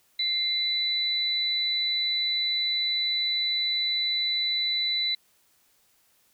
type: tone pair together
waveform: sine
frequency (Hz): 2093 / 3980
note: C7 / B7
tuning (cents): 0 / +13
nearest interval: major seventh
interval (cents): 1113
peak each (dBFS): -33 / -24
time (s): 0.19-5.15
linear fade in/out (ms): 5
effects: white hiss -65 dBFS RMS until 6.33 s